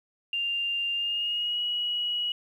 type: tone with pitch glide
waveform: sine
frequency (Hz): 2794 to 2913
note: F7 to F#7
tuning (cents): 0 to -28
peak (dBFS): -26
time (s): 0.33-2.32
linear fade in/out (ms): 2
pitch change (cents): +72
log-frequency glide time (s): 0.93-1.6
effects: 10-bit